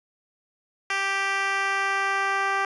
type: tone with band-pass filter sweep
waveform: 10% pulse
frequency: 392 Hz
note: G4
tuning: in tune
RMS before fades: -25 dBFS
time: 0.9-2.65 s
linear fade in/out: 2 ms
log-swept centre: 2400 to 1200 Hz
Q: 0.87
effects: resampled to 24000 Hz